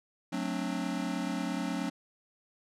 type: chord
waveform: square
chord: D dominant seventh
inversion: first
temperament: just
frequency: 183.54 / 220.2 / 264.3 / 293.7 Hz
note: F#3 / A3 / C4 / D4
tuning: -14 / +2 / +18 / 0 cents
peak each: -37 / -39 / -37 / -38 dBFS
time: 0.32-1.9 s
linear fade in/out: 10 ms
effects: low-pass 9000 Hz 12 dB/octave